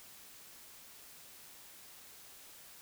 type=silence; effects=white hiss -55 dBFS RMS until 2.81 s